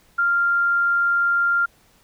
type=tone; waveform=sine; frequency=1393 Hz; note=F6; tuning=5 cents flat; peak=-16 dBFS; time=0.18-1.66 s; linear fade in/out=10 ms; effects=pink hiss -57 dBFS RMS until 2.03 s